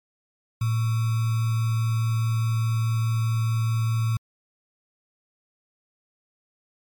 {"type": "tone with sample-and-hold", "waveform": "sine", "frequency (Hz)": 113.1, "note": "A2", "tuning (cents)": 48, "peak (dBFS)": -20, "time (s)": [0.61, 4.17], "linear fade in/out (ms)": 5, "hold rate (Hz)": 1225, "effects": ["MP3 96 kbps"]}